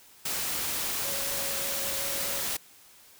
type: tone in noise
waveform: sine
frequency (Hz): 554.4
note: C#5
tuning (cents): 0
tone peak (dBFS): -40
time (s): 1.04-2.41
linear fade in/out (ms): 5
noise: white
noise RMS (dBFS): -31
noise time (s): 0.25-2.57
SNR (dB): -12
effects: white hiss -55 dBFS RMS until 3.19 s